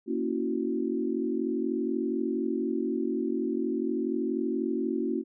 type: chord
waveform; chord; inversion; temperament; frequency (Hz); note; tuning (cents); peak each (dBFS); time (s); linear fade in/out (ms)
sine; F# dominant seventh; first; equal; 233.1 / 277.2 / 329.6 / 370; A#3 / C#4 / E4 / F#4; 0 / 0 / 0 / 0; -32; 0.06-5.24; 50
effects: none